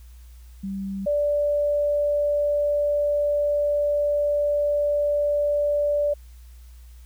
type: tone pair in turn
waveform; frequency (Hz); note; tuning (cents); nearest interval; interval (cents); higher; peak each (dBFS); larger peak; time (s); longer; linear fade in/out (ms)
sine; 194.9 / 584; G3 / D5; -10 / -10; octave + perfect fifth; 1900; second; -27 / -19; second; 0.63-1.06 / 1.06-6.14; second; 10
effects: added 60 Hz sine -42 dBFS peak until 7.05 s + white hiss -59 dBFS RMS until 7.05 s